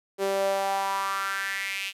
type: tone with high-pass filter sweep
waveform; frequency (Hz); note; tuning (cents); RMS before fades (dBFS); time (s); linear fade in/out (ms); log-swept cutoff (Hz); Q
sawtooth; 195.4; G3; -5; -28; 0.18-1.93; 50; 430 to 2800; 4.6
effects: resampled to 32000 Hz + 9-bit